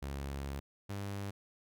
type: tone pair in turn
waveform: sawtooth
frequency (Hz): 69.3 / 99.94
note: C#2 / G2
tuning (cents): 0 / +34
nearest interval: tritone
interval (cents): 634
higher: second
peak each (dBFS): -34 / -34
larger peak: neither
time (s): 0.02-0.6 / 0.89-1.31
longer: first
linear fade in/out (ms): 10
effects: none